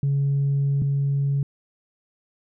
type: tone pair in turn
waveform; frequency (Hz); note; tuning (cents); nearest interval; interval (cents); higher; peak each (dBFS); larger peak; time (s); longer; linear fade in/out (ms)
sine; 139.8 / 139.8; C#3 / C#3; +15 / +15; unison; 0; neither; -17 / -18; first; 0.03-0.82 / 0.82-1.43; first; 2
effects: tanh soft clip ceiling -16 dBFS

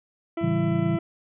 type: harmonic tone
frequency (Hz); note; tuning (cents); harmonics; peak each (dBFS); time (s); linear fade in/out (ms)
333.8; E4; +22; 1 / 2 / 3 / 4 / 6 / 7 / 8 / 9 / 10; -27 / -33 / -45 / -40 / -44 / -48 / -56 / -52 / -59; 0.37-0.99; 5
type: chord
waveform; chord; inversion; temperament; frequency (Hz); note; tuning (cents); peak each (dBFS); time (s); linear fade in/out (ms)
sine; A dominant seventh; none; equal; 110 / 138.59 / 164.81 / 196; A2 / C#3 / E3 / G3; 0 / 0 / 0 / 0; -30 / -28 / -25 / -28; 0.41-0.98; 20
effects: none

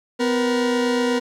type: tone pair together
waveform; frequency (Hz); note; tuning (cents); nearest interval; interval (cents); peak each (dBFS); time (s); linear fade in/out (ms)
40% pulse; 251.8 / 475.3; B3 / A#4; +34 / +34; major seventh; 1100; -20; 0.19-1.2; 20
effects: low-pass 7000 Hz 12 dB/octave + 9-bit

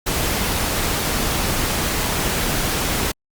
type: noise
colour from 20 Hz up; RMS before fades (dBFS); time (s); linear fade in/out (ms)
pink; -21; 0.06-3.12; 10
effects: Opus 48 kbps

